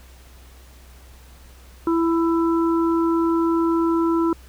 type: harmonic tone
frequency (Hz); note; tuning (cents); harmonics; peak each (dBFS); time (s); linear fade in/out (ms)
332.1; E4; +13; 1 / 3 / 4; -17 / -27 / -29; 1.87-4.33; 2
effects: added 63 Hz sine -44 dBFS peak until 4.48 s + pink hiss -51 dBFS RMS until 4.48 s